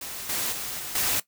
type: noise with level steps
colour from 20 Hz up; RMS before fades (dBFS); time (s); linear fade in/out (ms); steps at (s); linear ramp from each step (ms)
white; -36 / -28 / -33 / -35 / -25; 0.01-1.2; 5; 0.29 / 0.52 / 0.79 / 0.95; 5
effects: noise-tail reverb RT60 0.1 s tail -17 dB re dry